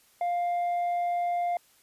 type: tone with tanh clipping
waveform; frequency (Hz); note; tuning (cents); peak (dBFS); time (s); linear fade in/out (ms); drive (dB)
sine; 701; F5; +6; -26; 0.21-1.57; 2; 3
effects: white hiss -62 dBFS RMS until 1.82 s + resampled to 32000 Hz